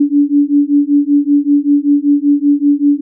sine beating tone pair, 285.4 / 290.6 Hz, D4 / D4, -49 / -18 cents, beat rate 5.2 Hz, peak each -11 dBFS, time 0-3.01 s, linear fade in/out 10 ms, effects none

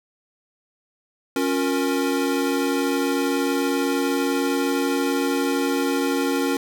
square chord, Bb minor, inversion first, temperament equal with one note detuned, 277.2 / 357.4 / 466.2 Hz, Db4 / F4 / Bb4, 0 / +40 / 0 cents, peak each -23 / -27 / -27 dBFS, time 1.36-6.57 s, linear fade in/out 2 ms, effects none

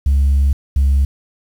sine tone pair in turn, 69.3 / 68.7 Hz, C#2 / C#2, 0 / -15 cents, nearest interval unison, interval 15 cents, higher first, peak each -8 dBFS, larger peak neither, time 0.06-0.53 / 0.76-1.05 s, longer first, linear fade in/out 5 ms, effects tanh soft clip ceiling -8 dBFS + 7-bit

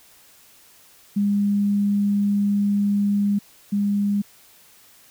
sine tone pair in turn, 202.9 / 202.9 Hz, G#3 / G#3, -40 / -40 cents, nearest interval unison, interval 0 cents, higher neither, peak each -17 / -18 dBFS, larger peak first, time 1.16-3.39 / 3.72-4.22 s, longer first, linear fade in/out 10 ms, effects white hiss -52 dBFS RMS until 5.1 s

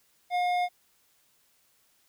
triangle tone with hard clipping, 715 Hz, F5, 41 cents sharp, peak -26 dBFS, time 0.3-0.69 s, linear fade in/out 50 ms, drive 14 dB, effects white hiss -67 dBFS RMS until 2.08 s

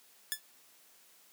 5% pulse tone with exponential decay, 1733 Hz, A6, 27 cents flat, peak -17 dBFS, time 0.32-0.41 s, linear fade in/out 0 ms, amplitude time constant 19 ms, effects white hiss -62 dBFS RMS until 1.32 s + high-pass 200 Hz 12 dB/octave

